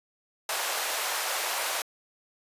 pink high-pass noise, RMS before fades -30 dBFS, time 0.49-1.82 s, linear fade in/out 2 ms, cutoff 570 Hz, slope 24 dB/octave, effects resampled to 32000 Hz

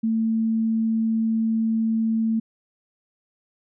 sine tone, 223.7 Hz, A3, 29 cents sharp, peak -19 dBFS, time 0.03-2.4 s, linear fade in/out 10 ms, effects none

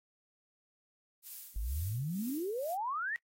violet noise with tremolo, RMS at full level -44 dBFS, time 1.22-2.77 s, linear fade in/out 50 ms, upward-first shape sine, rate 2.1 Hz, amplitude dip 70%
sine exponential sweep, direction up, 47 to 1936 Hz, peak -33 dBFS, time 1.56-3.16 s, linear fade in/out 0 ms
effects noise-tail reverb RT60 0.1 s tail -23 dB re dry + AAC 48 kbps

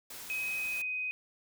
white noise, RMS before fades -45 dBFS, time 0.1-0.82 s, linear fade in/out 5 ms
sine tone with pitch glide, 2532 to 2507 Hz, D#7 to D#7, +30 to +12 cents, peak -32 dBFS, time 0.3-1.11 s, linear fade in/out 0 ms, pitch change -18 cents, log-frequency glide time 0.44-0.82 s
effects none

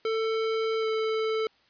square tone with pitch glide, 444.9 to 440.3 Hz, A4 to A4, +19 to +1 cents, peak -26 dBFS, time 0.05-1.47 s, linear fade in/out 2 ms, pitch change -18 cents, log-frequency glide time 0.8-0.86 s, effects white hiss -63 dBFS RMS until 1.69 s + resampled to 11025 Hz

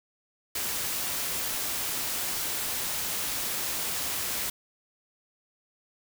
white noise, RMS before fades -31 dBFS, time 0.55-4.5 s, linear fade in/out 5 ms, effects none

